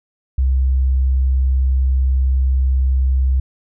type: tone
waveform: sine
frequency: 65.41 Hz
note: C2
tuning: in tune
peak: -12 dBFS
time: 0.38-3.4 s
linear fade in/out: 5 ms
effects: none